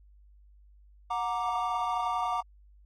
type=chord; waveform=triangle; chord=Gb augmented; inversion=none; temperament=equal with one note detuned; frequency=730.2 / 932.3 / 1174.7 Hz; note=Gb5 / Bb5 / D6; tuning=-23 / 0 / 0 cents; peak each=-31 dBFS; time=1.1-2.41 s; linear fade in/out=10 ms; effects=added 50 Hz sine -54 dBFS peak until 2.85 s + AAC 32 kbps